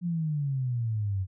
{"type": "exponential sweep", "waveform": "sine", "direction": "down", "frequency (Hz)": [178.4, 92.2], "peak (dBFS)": -26, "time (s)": [0.01, 1.27], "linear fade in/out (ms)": 50, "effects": []}